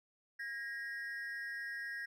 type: ring-modulated tone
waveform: triangle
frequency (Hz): 1760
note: A6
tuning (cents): 0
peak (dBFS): -35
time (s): 0.39-2.06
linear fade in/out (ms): 10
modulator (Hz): 128
effects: none